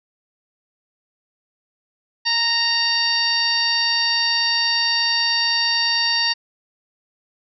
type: harmonic tone with a mistuned harmonic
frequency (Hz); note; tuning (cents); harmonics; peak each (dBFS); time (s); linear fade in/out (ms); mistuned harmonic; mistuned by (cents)
929; A#5; -6; 1 / 2 / 3 / 4 / 5 / 6; -28 / -24 / -27 / -28 / -19 / -27; 2.25-6.34; 20; 5; -20
effects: none